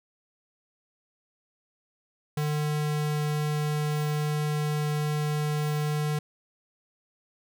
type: tone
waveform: square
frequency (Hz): 150.1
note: D3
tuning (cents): +38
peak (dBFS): -26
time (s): 2.37-6.19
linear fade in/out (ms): 5
effects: none